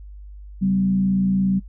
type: tone with frequency modulation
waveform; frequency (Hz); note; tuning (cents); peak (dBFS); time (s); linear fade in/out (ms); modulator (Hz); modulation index
sine; 191.8; G3; -37; -16; 0.61-1.6; 20; 57.2; 0.4
effects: noise-tail reverb RT60 0.1 s tail -23 dB re dry + added 50 Hz sine -36 dBFS peak until 1.68 s